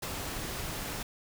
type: noise with ADSR envelope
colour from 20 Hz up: pink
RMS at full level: -34 dBFS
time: 0.02-1.03 s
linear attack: 11 ms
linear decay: 35 ms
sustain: -3 dB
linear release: 4 ms
effects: none